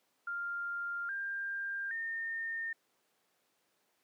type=tone with pitch steps; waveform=sine; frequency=1396.9 / 1595.4 / 1822 Hz; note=F6 / G6 / A#6; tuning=0 / +30 / -40 cents; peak=-35 dBFS; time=0.27-2.73 s; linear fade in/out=5 ms; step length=820 ms; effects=pink hiss -75 dBFS RMS until 4.03 s + high-pass 300 Hz 12 dB/octave